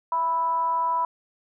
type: tone with frequency modulation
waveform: sine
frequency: 987 Hz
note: B5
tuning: 1 cent flat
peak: -21 dBFS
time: 0.12-1.05 s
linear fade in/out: 2 ms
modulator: 326 Hz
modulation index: 0.35
effects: none

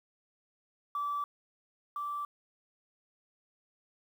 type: tone pair in turn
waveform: sine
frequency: 1158 / 1166.1 Hz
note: D6 / D6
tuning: -25 / -13 cents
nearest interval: unison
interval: 12 cents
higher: second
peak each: -30 / -33 dBFS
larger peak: first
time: 0.95-1.24 / 1.96-2.25 s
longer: neither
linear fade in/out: 2 ms
effects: tanh soft clip ceiling -27 dBFS + 10-bit

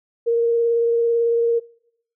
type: tone with vibrato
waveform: sine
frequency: 466.2 Hz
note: A#4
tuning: in tune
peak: -15 dBFS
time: 0.26-1.6 s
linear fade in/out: 20 ms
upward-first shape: triangle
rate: 18 Hz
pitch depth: 15 cents each way
effects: noise-tail reverb RT60 0.7 s tail -23 dB re dry

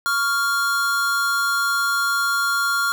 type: tone pair together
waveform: square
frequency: 1120 / 1397.9 Hz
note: C#6 / F6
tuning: +18 / +1 cents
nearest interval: major third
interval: 383 cents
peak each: -26 / -20 dBFS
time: 0.06-2.92 s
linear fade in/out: 0 ms
effects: none

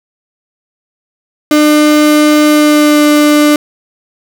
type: tone with pitch glide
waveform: 35% pulse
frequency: 300.8 to 297.3 Hz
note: D4 to D4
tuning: +42 to +21 cents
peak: -3 dBFS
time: 1.51-3.56 s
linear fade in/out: 2 ms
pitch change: -21 cents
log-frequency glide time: 2.54-3.05 s
effects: none

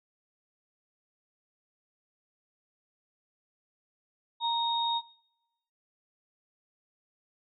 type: tone pair together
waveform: sine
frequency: 932.3 / 3727 Hz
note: A#5 / A#7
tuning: 0 / -1 cents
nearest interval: 2 octaves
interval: 2399 cents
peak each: -28 / -30 dBFS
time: 4.4-5.02 s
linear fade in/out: 50 ms
effects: noise-tail reverb RT60 1.0 s tail -23 dB re dry

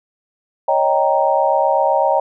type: chord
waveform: sine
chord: Eb dominant seventh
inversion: third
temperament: equal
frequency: 554.4 / 622.3 / 784 / 932.3 Hz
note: Db5 / Eb5 / G5 / Bb5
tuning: 0 / 0 / 0 / 0 cents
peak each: -18 dBFS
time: 0.68-2.2 s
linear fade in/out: 5 ms
effects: none

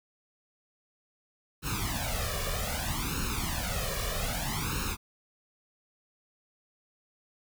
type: noise with flanger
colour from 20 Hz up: pink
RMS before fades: -32 dBFS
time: 1.62-4.97 s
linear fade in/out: 50 ms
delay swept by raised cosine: 0.74 to 1.74 ms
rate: 0.63 Hz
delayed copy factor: +1
effects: none

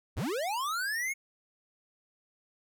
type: linear sweep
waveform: square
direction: up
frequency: 43.89 to 2219 Hz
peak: -31 dBFS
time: 0.16-1.14 s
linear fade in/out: 20 ms
effects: none

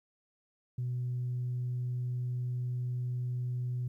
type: tone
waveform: sine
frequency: 124 Hz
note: B2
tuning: 7 cents sharp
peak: -30 dBFS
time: 0.78-3.88 s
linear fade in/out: 5 ms
effects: tanh soft clip ceiling -28 dBFS + 12-bit

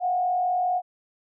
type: tone with frequency modulation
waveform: sine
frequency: 725 Hz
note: F#5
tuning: 35 cents flat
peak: -21 dBFS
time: 0-0.82 s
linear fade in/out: 50 ms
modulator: 45 Hz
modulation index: 0.44
effects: none

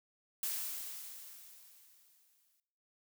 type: noise with exponential decay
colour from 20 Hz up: blue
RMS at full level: -36 dBFS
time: 0.43-2.6 s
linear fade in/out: 1 ms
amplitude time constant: 470 ms
effects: noise-tail reverb RT60 0.8 s tail -18 dB re dry

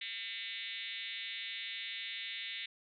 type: tone with frequency modulation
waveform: sine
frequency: 2872 Hz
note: F7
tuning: 48 cents sharp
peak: -39 dBFS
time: 0.01-2.66 s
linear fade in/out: 5 ms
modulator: 212 Hz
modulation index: 4.6
effects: none

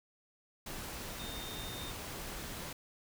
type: tone in noise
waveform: sine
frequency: 3657 Hz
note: A#7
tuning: 34 cents flat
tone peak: -46 dBFS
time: 1.19-1.91 s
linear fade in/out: 5 ms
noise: pink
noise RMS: -43 dBFS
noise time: 0.66-2.73 s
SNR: -6 dB
effects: none

